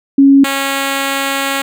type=tone pair in turn; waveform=sine / 5% pulse; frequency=275.7 / 274.4 Hz; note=C#4 / C#4; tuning=-9 / -17 cents; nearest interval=unison; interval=8 cents; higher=first; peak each=-3 dBFS; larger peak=neither; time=0.18-0.44 / 0.44-1.62 s; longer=second; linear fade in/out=5 ms; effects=none